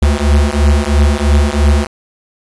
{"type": "beating tone pair", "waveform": "square", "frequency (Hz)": [70.9, 73.9], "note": ["C#2", "D2"], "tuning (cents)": [40, 11], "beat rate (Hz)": 3, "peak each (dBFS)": -12, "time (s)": [0.02, 1.87], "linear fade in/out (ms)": 5, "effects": ["resampled to 24000 Hz", "8-bit"]}